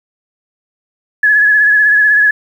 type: tone with vibrato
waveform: sine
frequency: 1695 Hz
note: G#6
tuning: 35 cents sharp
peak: -6 dBFS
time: 1.23-2.31 s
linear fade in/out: 5 ms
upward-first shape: sine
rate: 16 Hz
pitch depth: 35 cents each way
effects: 7-bit